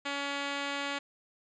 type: tone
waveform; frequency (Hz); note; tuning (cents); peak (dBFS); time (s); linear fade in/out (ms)
5% pulse; 282; C#4; +30; -21; 0.05-0.99; 10
effects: resampled to 16000 Hz